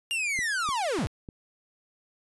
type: linear sweep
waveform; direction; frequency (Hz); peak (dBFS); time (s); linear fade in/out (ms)
45% pulse; down; 2844 to 58.1; -26; 0.11-1.07; 0
type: click train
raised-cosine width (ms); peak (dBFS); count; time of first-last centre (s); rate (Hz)
3; -27; 4; 0.39-1.288; 3.34
effects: resampled to 24000 Hz